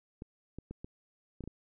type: clicks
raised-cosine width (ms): 3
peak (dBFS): -29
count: 7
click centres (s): 0.221 / 0.586 / 0.71 / 0.845 / 1.407 / 1.439 / 1.476
effects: none